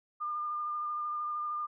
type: tone with vibrato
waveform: sine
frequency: 1206 Hz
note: D6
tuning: 46 cents sharp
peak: -32 dBFS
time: 0.2-1.67 s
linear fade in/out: 20 ms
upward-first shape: sine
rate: 13 Hz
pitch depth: 15 cents each way
effects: none